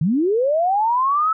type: linear sweep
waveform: sine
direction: up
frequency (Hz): 139.4 to 1318.5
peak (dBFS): -15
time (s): 0.01-1.33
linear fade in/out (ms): 5
effects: none